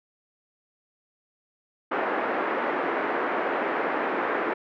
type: band-pass noise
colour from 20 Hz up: pink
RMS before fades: -27 dBFS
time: 1.91-4.54 s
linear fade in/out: 10 ms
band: 310 to 1900 Hz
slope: 24 dB/octave
effects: none